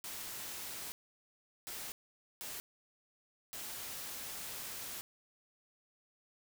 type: noise bursts at uneven times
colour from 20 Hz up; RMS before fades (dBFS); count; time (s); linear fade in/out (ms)
white; -44; 4; 0.04-0.92 / 1.67-1.92 / 2.41-2.6 / 3.53-5.01; 0
effects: none